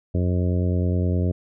harmonic tone, 89.7 Hz, F2, 47 cents sharp, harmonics 1 / 2 / 3 / 4 / 5 / 6 / 7, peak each -20 / -26 / -30 / -32 / -34 / -36 / -37 dBFS, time 0.14-1.32 s, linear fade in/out 10 ms, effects none

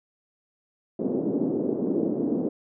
pink band-pass noise, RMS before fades -26 dBFS, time 0.99-2.49 s, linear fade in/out 5 ms, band 220 to 430 Hz, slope 24 dB/octave, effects none

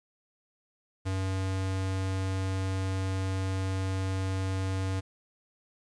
square tone, 95.1 Hz, F#2, 48 cents sharp, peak -29 dBFS, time 1.05-5.01 s, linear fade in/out 20 ms, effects resampled to 22050 Hz + 11-bit

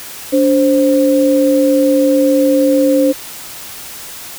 sine tone pair together, 287.7 / 525.8 Hz, D4 / C5, -36 / +8 cents, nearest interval minor seventh, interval 1044 cents, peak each -11 dBFS, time 0.32-3.13 s, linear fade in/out 20 ms, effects white hiss -30 dBFS RMS until 4.38 s

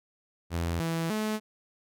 sawtooth tone with pitch steps, 84.5 / 164.8 / 215.3 Hz, E2 / E3 / A3, +43 / 0 / -37 cents, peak -24 dBFS, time 0.5-1.4 s, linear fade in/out 50 ms, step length 300 ms, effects none

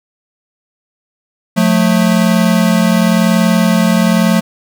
square tone pair together, 179.03 / 220 Hz, F3 / A3, +43 / 0 cents, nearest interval major third, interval 357 cents, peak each -12 dBFS, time 1.56-4.41 s, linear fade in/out 20 ms, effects none

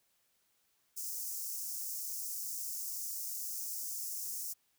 white high-pass noise, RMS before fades -40 dBFS, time 0.96-4.54 s, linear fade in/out 20 ms, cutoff 5300 Hz, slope 48 dB/octave, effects white hiss -75 dBFS RMS until 4.78 s

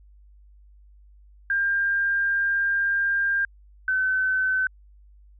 sine tone pair in turn, 1599 / 1522.8 Hz, G6 / F#6, +34 / +49 cents, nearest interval minor second, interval 85 cents, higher first, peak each -20 dBFS, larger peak neither, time 1.5-3.45 / 3.88-4.67 s, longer first, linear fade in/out 2 ms, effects added 50 Hz sine -49 dBFS peak until 5.39 s

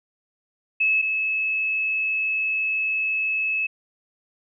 sine tone pair in turn, 2594 / 2594 Hz, E7 / E7, -28 / -28 cents, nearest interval unison, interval 0 cents, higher neither, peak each -17 / -21 dBFS, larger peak first, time 0.8-1.02 / 1.02-3.67 s, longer second, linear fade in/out 10 ms, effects none

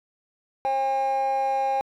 triangle tone pair together, 538 / 806.8 Hz, C5 / G5, +48 / +50 cents, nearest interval perfect fifth, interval 702 cents, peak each -25 / -19 dBFS, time 0.65-1.81 s, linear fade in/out 0 ms, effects tanh soft clip ceiling -17 dBFS

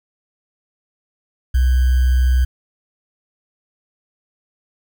sine tone with sample-and-hold, 63.3 Hz, B1, 43 cents sharp, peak -11 dBFS, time 1.54-2.45 s, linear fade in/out 10 ms, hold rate 1575 Hz, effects none

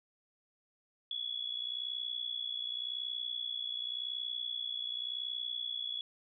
sine tone with amplitude modulation, 3390 Hz, G#7, 35 cents sharp, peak -32 dBFS, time 1.11-6.01 s, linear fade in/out 2 ms, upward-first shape sine, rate 60.9 Hz, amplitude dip 80%, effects none

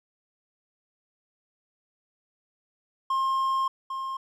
triangle tone pair in turn, 1065 / 1065 Hz, C6 / C6, +30 / +30 cents, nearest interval unison, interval 0 cents, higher neither, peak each -21 / -28 dBFS, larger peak first, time 3.1-3.68 / 3.9-4.17 s, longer first, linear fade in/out 5 ms, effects none

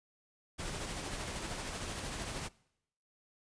pink noise with tremolo, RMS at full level -39 dBFS, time 0.58-2.49 s, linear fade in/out 20 ms, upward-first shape sine, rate 13 Hz, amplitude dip 30%, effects noise-tail reverb RT60 0.8 s tail -23 dB re dry + resampled to 22050 Hz

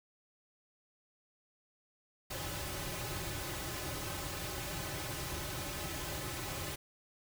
pink noise with comb filter, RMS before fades -40 dBFS, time 2.3-6.76 s, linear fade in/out 10 ms, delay 4.3 ms, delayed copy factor -0.95, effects none

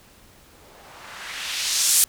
violet noise with low-pass filter sweep, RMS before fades -25 dBFS, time 0.53-2.04 s, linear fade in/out 0 ms, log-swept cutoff 330 to 10000 Hz, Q 1.1, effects pink hiss -52 dBFS RMS until 2.08 s

